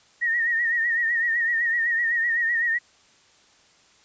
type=tone with vibrato; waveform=sine; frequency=1864.7 Hz; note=A#6; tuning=in tune; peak=-20 dBFS; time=0.21-2.79 s; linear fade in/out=20 ms; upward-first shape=triangle; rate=7.9 Hz; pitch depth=75 cents each way; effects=white hiss -57 dBFS RMS until 4.04 s + resampled to 16000 Hz